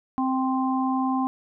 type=harmonic tone; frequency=261.6 Hz; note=C4; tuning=in tune; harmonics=1 / 3 / 4; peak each=-23 / -28 / -29 dBFS; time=0.18-1.27 s; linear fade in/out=0 ms; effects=none